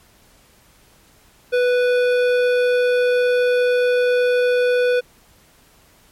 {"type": "tone with hard clipping", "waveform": "triangle", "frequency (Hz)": 493.9, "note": "B4", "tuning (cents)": 0, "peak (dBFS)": -16, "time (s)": [1.52, 5.01], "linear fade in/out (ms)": 20, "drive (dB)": 17, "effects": ["pink hiss -53 dBFS RMS until 6.11 s", "MP3 64 kbps"]}